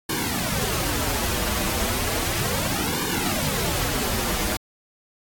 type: noise with flanger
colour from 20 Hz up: pink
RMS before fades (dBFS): -25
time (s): 0.09-4.57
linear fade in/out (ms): 5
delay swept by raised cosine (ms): 1.5 to 7.4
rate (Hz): 0.34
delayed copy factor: -0.85
effects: AAC 64 kbps